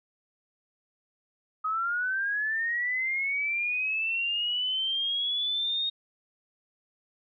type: linear sweep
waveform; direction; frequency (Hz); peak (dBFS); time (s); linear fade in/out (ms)
sine; up; 1255 to 3729; -26; 1.64-5.9; 10
effects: none